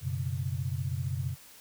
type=chord; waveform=sine; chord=F# suspended fourth; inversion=none; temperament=equal; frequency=92.5 / 123.47 / 138.59 Hz; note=F#2 / B2 / C#3; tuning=0 / 0 / 0 cents; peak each=-34 dBFS; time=0.01-1.36 s; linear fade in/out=50 ms; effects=white hiss -53 dBFS RMS until 1.6 s